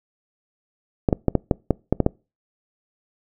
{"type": "clicks", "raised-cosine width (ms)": 2, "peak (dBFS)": -3, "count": 9, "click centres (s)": [1.088, 1.128, 1.283, 1.353, 1.512, 1.707, 1.926, 2.003, 2.064], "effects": ["noise-tail reverb RT60 0.3 s tail -25 dB re dry"]}